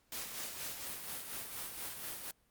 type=noise with tremolo; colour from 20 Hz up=white; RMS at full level=-41 dBFS; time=0.12-2.31 s; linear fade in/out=2 ms; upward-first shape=sine; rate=4.2 Hz; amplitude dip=45%; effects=pink hiss -73 dBFS RMS until 2.5 s + Opus 48 kbps